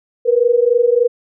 sine tone pair together, 468.5 / 491.9 Hz, A#4 / B4, +9 / -7 cents, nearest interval minor second, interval 84 cents, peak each -13 dBFS, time 0.25-1.08 s, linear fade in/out 20 ms, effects none

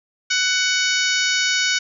harmonic tone with a mistuned harmonic, 746 Hz, F#5, 14 cents sharp, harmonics 2 / 3 / 4 / 5 / 6 / 7 / 8 / 9, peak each -22 / -24 / -25 / -26 / -27 / -27 / -28 / -29 dBFS, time 0.3-1.79 s, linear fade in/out 10 ms, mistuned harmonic 8, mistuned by -40 cents, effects none

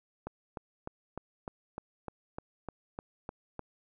click train, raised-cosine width 1 ms, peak -24 dBFS, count 12, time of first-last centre 0.27-3.593 s, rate 3.31 Hz, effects none

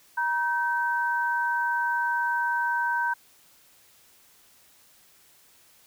sine tone pair together, 950 / 1545.2 Hz, A#5 / G6, +33 / -25 cents, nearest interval minor sixth, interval 842 cents, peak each -26 / -26 dBFS, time 0.17-3.14 s, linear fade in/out 10 ms, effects white hiss -58 dBFS RMS until 5.86 s

